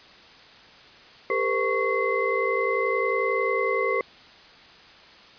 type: tone cluster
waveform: sine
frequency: 399.5 / 460 / 511 / 1110 / 2060 Hz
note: G4 / A#4 / C5 / C#6 / C7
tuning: +33 / -23 / -41 / +2 / -28 cents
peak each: -28 dBFS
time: 1.3-4.01 s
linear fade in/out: 2 ms
effects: white hiss -49 dBFS RMS until 5.38 s + resampled to 11025 Hz